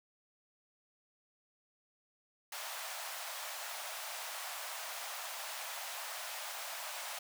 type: high-pass noise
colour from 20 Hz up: pink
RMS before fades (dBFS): -43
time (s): 2.52-7.19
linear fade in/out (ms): 5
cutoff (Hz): 610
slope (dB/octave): 48
effects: none